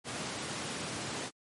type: high-pass noise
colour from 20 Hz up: pink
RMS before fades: -38 dBFS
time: 0.04-1.31 s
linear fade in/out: 50 ms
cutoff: 110 Hz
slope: 24 dB/octave
effects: low-pass 11000 Hz 12 dB/octave + MP3 48 kbps